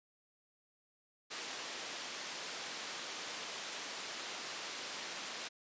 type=band-pass noise; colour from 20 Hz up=white; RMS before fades=-44 dBFS; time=1.3-5.49 s; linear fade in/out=20 ms; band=260 to 5500 Hz; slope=12 dB/octave; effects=resampled to 16000 Hz